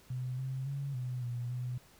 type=tone with pitch steps; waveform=sine; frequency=126.9 / 131.8 / 139.4 / 125.7 / 121 / 124.5 Hz; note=B2 / C3 / C#3 / B2 / B2 / B2; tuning=+47 / +13 / +10 / +31 / -35 / +14 cents; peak=-34 dBFS; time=0.1-1.78 s; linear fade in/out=5 ms; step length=280 ms; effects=pink hiss -61 dBFS RMS until 1.99 s